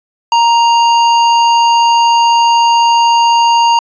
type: tone with hard clipping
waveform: sine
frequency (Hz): 934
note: A#5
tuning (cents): +3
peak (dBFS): -8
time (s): 0.32-3.79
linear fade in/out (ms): 2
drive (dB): 14
effects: resampled to 16000 Hz